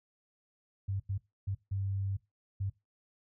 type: tone bursts at uneven times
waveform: sine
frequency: 97.9 Hz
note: G2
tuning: 2 cents flat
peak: -31 dBFS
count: 5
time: 0.88-1 / 1.09-1.18 / 1.47-1.55 / 1.71-2.17 / 2.6-2.7 s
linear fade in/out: 10 ms
effects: noise-tail reverb RT60 0.2 s tail -18 dB re dry